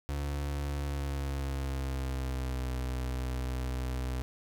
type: tone with pitch glide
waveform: 35% pulse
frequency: 71.2 to 63.43 Hz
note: C#2 to B1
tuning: +47 to +47 cents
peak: -30 dBFS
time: 0.09-4.22 s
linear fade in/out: 0 ms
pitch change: -200 cents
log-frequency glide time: 0.77-2.69 s
effects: none